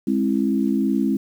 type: chord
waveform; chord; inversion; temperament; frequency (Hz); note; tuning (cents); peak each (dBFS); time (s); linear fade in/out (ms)
sine; Ab augmented; none; equal with one note detuned; 207.7 / 267 / 329.6; Ab3 / C4 / E4; 0 / +35 / 0; -21 / -21 / -24; 0.07-1.17; 5
effects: 8-bit